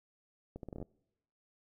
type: accelerating click train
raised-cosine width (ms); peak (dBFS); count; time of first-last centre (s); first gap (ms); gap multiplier
2; -30; 9; 0.56-0.827; 72; 0.76
effects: noise-tail reverb RT60 0.9 s tail -25 dB re dry